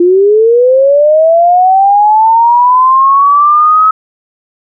sine linear sweep, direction up, 343.1 to 1288 Hz, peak -3 dBFS, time 0-3.91 s, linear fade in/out 5 ms, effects none

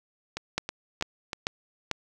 two click trains, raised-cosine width 0.2 ms, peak -9 / -15 dBFS, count 4 / 4, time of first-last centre 0.58-1.913 / 0.37-1.332 s, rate 2.25 / 3.12 Hz, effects none

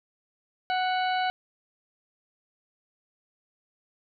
harmonic tone with a mistuned harmonic, 740 Hz, F#5, in tune, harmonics 1 / 2 / 3 / 4 / 5 / 6, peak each -25 / -32 / -37 / -37 / -40 / -45 dBFS, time 0.7-1.3 s, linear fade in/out 0 ms, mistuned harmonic 5, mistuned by +110 cents, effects none

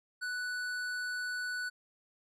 triangle tone with hard clipping, 1484 Hz, F#6, 5 cents sharp, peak -36 dBFS, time 0.21-1.7 s, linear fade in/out 20 ms, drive 15 dB, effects none

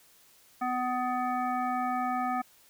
harmonic tone, 250.3 Hz, B3, 23 cents sharp, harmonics 1 / 3 / 5 / 7 / 9, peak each -34 / -30 / -33 / -43 / -45 dBFS, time 0.61-2.42 s, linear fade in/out 10 ms, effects white hiss -60 dBFS RMS until 2.69 s

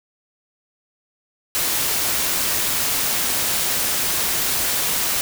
white noise, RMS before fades -21 dBFS, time 1.55-5.21 s, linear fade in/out 0 ms, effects none

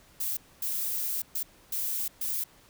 violet noise bursts at uneven times, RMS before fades -31 dBFS, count 5, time 0.2-0.37 / 0.62-1.22 / 1.35-1.43 / 1.72-2.08 / 2.21-2.44 s, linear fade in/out 5 ms, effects pink hiss -58 dBFS RMS until 2.69 s

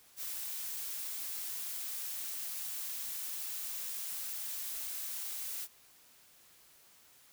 blue noise, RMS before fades -40 dBFS, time 0.16-5.68 s, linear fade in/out 50 ms, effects white hiss -62 dBFS RMS until 7.32 s

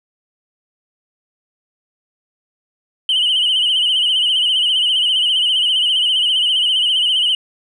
sine tone with vibrato, 3000 Hz, F#7, 23 cents sharp, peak -11 dBFS, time 3.09-7.35 s, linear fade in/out 2 ms, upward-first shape sine, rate 15 Hz, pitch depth 79 cents each way, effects tanh soft clip ceiling -10 dBFS

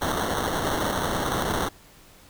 violet noise with sample-and-hold, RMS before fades -26 dBFS, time 0.01-1.69 s, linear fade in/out 10 ms, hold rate 2450 Hz, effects pink hiss -52 dBFS RMS until 2.29 s

